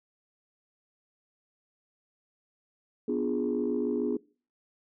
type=chord; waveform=sine; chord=B diminished seventh; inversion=none; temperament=equal; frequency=246.9 / 293.7 / 349.2 / 415.3 Hz; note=B3 / D4 / F4 / Ab4; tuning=0 / 0 / 0 / 0 cents; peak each=-30 / -32 / -33 / -30 dBFS; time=3.08-4.17 s; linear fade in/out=5 ms; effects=noise-tail reverb RT60 0.4 s tail -23 dB re dry + tanh soft clip ceiling -19 dBFS